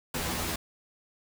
pink noise with comb filter, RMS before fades -32 dBFS, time 0.14-0.56 s, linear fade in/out 5 ms, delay 12 ms, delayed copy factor +0.9, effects none

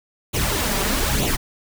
pink noise with flanger, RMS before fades -21 dBFS, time 0.33-1.37 s, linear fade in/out 20 ms, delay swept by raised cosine 0.29 to 5.19 ms, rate 1.1 Hz, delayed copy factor +0.65, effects none

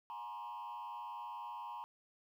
sine tone with frequency modulation, 952 Hz, A#5, 36 cents sharp, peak -40 dBFS, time 0.1-1.84 s, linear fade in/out 0 ms, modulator 100 Hz, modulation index 1.1, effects tanh soft clip ceiling -42 dBFS + 12-bit

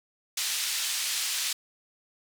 pink band-pass noise, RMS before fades -30 dBFS, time 0.37-1.53 s, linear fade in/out 5 ms, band 3100 to 10000 Hz, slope 12 dB/octave, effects none

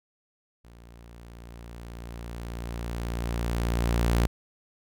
sawtooth tone with level ramp, 58.27 Hz, A#1, in tune, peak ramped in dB -45 to -16 dBFS, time 0.64-4.27 s, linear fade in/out 10 ms, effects none

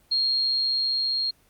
sine tone with level ramp, 4245 Hz, C8, 24 cents sharp, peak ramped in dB -20 to -23 dBFS, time 0.11-1.31 s, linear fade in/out 10 ms, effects pink hiss -61 dBFS RMS until 1.49 s + Opus 24 kbps

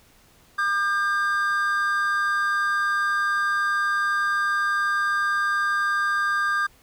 triangle tone pair together, 1204.7 / 1598 Hz, D6 / G6, +44 / +33 cents, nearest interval perfect fourth, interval 489 cents, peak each -22 / -21 dBFS, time 0.58-6.67 s, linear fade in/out 10 ms, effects pink hiss -56 dBFS RMS until 6.82 s

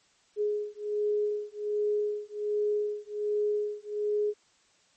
sine beating tone pair, 417.3 / 418.6 Hz, G#4 / G#4, +8 / +14 cents, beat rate 1.3 Hz, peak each -30 dBFS, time 0.36-4.34 s, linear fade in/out 50 ms, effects white hiss -65 dBFS RMS until 4.96 s + MP3 32 kbps

